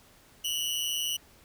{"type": "tone with amplitude modulation", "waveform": "sawtooth", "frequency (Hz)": 2939, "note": "F#7", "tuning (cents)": -12, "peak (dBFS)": -22, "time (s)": [0.44, 1.17], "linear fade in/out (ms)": 10, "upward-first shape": "sine", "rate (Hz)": 160, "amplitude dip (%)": 80, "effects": ["pink hiss -58 dBFS RMS until 1.44 s"]}